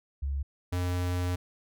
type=tone pair in turn; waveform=sine / square; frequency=69.3 / 89.43 Hz; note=C#2 / F2; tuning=0 / +42 cents; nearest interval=major third; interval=442 cents; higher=second; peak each=-28 dBFS; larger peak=neither; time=0.22-0.43 / 0.72-1.36 s; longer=second; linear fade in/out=10 ms; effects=none